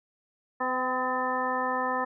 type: harmonic tone with a mistuned harmonic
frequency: 254.6 Hz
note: C4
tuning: 47 cents flat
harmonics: 1 / 2 / 3 / 4 / 5 / 7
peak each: -36 / -33 / -33 / -30 / -34 / -34 dBFS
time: 0.6-2.05 s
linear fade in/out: 10 ms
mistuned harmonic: 3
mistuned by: +24 cents
effects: none